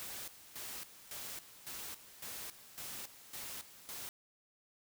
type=noise with tremolo; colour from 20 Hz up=white; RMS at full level=-45 dBFS; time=0-4.09 s; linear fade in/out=0 ms; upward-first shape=square; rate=1.8 Hz; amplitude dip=75%; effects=none